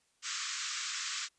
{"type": "band-pass noise", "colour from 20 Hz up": "white", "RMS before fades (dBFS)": -38, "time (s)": [0.22, 1.29], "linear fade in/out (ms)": 50, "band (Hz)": [1100, 7700], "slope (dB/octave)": 96, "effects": ["white hiss -73 dBFS RMS until 1.38 s", "resampled to 22050 Hz"]}